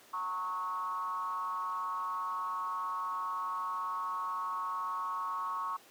sine tone with frequency modulation, 1101 Hz, C#6, 12 cents flat, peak -33 dBFS, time 0.13-5.77 s, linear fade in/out 10 ms, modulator 183 Hz, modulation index 0.79, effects pink hiss -58 dBFS RMS until 5.9 s + high-pass 300 Hz 12 dB/octave

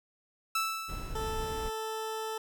sawtooth tone with exponential decay, 1318.5 Hz, E6, in tune, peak -23 dBFS, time 0.55-1.61 s, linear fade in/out 5 ms, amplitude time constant 230 ms
brown noise, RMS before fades -38 dBFS, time 0.88-1.7 s, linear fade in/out 20 ms
20% pulse tone, 440 Hz, A4, in tune, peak -29 dBFS, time 1.15-2.38 s, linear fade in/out 5 ms
effects none

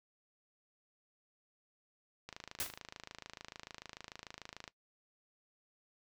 click train, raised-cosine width 0.2 ms, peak -28 dBFS, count 65, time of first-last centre 2.29-4.678 s, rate 26.8 Hz
white noise with exponential decay, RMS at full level -33 dBFS, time 2.6-2.79 s, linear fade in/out 2 ms, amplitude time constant 40 ms
effects noise-tail reverb RT60 0.1 s tail -18 dB re dry

